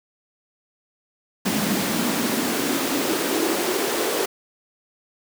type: noise with high-pass filter sweep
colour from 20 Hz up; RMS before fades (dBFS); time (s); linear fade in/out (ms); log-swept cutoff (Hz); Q
pink; -23; 1.45-4.26; 10; 200 to 410; 3.6
effects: none